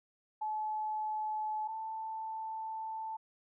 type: tone pair in turn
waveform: sine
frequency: 860 / 883.2 Hz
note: A5 / A5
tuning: -40 / +6 cents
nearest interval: unison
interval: 46 cents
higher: second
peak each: -33 / -37 dBFS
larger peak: first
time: 0.41-1.68 / 1.68-3.17 s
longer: second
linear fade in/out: 10 ms
effects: none